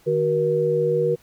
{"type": "tone cluster", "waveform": "sine", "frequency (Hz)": [153.6, 375.4, 475.6], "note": ["D#3", "F#4", "A#4"], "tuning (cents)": [-22, 25, 35], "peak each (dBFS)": [-26, -24, -19], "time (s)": [0.06, 1.16], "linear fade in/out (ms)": 20, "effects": ["pink hiss -56 dBFS RMS until 1.22 s"]}